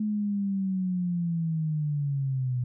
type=linear sweep; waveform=sine; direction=down; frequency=214.3 to 122.3 Hz; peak=-25 dBFS; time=0-2.64 s; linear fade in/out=5 ms; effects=none